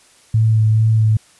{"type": "tone with vibrato", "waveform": "sine", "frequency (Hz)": 110, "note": "A2", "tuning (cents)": 0, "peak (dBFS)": -10, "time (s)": [0.34, 1.17], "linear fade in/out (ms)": 5, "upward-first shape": "sine", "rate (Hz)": 2.3, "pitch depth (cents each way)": 17, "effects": ["white hiss -50 dBFS RMS until 1.39 s", "resampled to 24000 Hz"]}